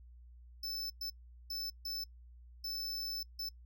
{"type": "tone bursts at uneven times", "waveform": "square", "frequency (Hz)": 5274, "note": "E8", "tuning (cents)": 0, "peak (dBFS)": -38, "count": 6, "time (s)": [[0.63, 0.9], [1.01, 1.1], [1.5, 1.7], [1.85, 2.04], [2.64, 3.23], [3.39, 3.49]], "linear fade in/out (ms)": 5, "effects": ["noise-tail reverb RT60 0.1 s tail -23 dB re dry", "added 60 Hz sine -53 dBFS peak until 3.65 s"]}